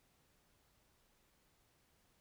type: silence
effects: pink hiss -74 dBFS RMS until 2.2 s